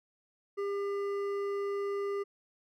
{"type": "tone with hard clipping", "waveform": "sine", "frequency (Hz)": 400.9, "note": "G4", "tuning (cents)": 39, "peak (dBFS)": -33, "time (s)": [0.57, 2.24], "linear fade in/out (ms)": 20, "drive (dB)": 9, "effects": []}